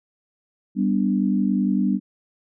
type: chord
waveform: sine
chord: G major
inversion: none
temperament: equal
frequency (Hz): 196 / 246.9 / 293.7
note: G3 / B3 / D4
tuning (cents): 0 / 0 / 0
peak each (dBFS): -20 / -23 / -25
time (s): 0.75-2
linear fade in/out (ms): 50
effects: none